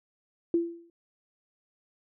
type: tone with exponential decay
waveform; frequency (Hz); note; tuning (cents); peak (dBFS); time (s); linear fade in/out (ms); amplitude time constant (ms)
sine; 338.7; E4; +47; -19; 0.54-0.9; 2; 78
effects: none